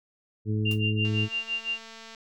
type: harmonic tone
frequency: 107.2 Hz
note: A2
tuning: 45 cents flat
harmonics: 1 / 2 / 3 / 4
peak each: -25 / -31 / -35 / -37 dBFS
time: 0.45-1.29 s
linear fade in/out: 50 ms
type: tone with tremolo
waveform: sine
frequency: 2786 Hz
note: F7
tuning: 5 cents flat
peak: -25 dBFS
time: 0.65-1.79 s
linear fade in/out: 10 ms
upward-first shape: sine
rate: 5.9 Hz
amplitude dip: 95%
type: noise with exponential decay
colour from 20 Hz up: white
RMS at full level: -38 dBFS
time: 0.71-0.82 s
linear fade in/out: 2 ms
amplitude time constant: 22 ms
type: click train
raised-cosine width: 0.2 ms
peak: -28 dBFS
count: 248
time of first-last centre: 1.05-2.148 s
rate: 225 Hz
effects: none